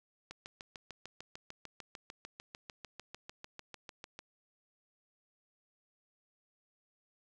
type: click train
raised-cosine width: 0.2 ms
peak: -28 dBFS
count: 27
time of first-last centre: 0.31-4.191 s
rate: 6.7 Hz
effects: none